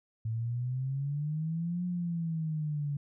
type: exponential two-way sweep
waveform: sine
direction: up then down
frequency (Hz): 110 to 179.7 to 142.1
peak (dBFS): -30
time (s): 0.25-2.97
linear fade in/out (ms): 5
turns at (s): 1.85
effects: none